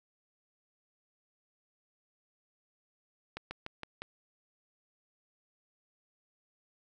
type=slowing click train; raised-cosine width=0.3 ms; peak=-23 dBFS; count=5; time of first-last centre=3.37-4.02 s; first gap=140 ms; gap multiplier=1.1; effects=none